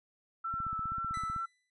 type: tone with vibrato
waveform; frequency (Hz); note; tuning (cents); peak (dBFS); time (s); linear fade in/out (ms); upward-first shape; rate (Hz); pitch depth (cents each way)
sine; 1331; E6; +16; -33; 0.44-1.46; 10; sine; 2.2; 23
type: click train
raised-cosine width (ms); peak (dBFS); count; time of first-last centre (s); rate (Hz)
5; -32; 14; 0.54-1.363; 15.8
type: tone with exponential decay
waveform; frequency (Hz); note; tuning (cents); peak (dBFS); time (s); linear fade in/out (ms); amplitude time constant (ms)
sawtooth; 1993; B6; +15; -39; 1.14-1.7; 2; 120
effects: noise-tail reverb RT60 0.1 s tail -24 dB re dry + resampled to 24000 Hz